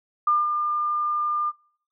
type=tone with ADSR envelope; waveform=sine; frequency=1202 Hz; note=D6; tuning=40 cents sharp; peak=-16 dBFS; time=0.27-1.52 s; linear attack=5 ms; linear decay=190 ms; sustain=-6 dB; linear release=35 ms; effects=noise-tail reverb RT60 0.6 s tail -24 dB re dry